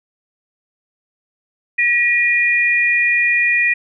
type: tone pair together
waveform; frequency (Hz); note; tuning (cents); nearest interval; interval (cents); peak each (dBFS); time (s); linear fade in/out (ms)
sine; 1917 / 2434; A#6 / D#7; +48 / -39; major third; 413; -15; 1.78-3.74; 10
effects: none